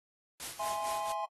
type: noise with tremolo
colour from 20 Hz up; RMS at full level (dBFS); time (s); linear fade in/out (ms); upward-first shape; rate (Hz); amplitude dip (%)
white; -40; 0.4-1.12; 0; sine; 4.4; 70
type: chord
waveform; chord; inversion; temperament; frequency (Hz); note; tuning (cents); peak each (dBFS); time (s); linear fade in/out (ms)
triangle; E augmented; none; equal; 659.3 / 830.6 / 1046.5; E5 / G#5 / B#5; 0 / 0 / 0; -38 / -34 / -36; 0.59-1.26; 10
effects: AAC 32 kbps